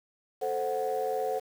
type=chord; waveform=sine; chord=F# diminished; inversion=first; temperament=equal; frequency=440 / 523.3 / 740 Hz; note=A4 / C5 / F#5; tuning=0 / 0 / 0 cents; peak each=-31 dBFS; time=0.41-1.4 s; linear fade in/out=20 ms; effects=tanh soft clip ceiling -21 dBFS + 8-bit